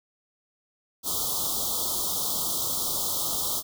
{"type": "band-stop noise", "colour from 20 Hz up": "white", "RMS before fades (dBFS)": -28, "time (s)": [1.03, 3.63], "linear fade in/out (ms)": 50, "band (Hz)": [1300, 3200], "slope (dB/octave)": 96, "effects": []}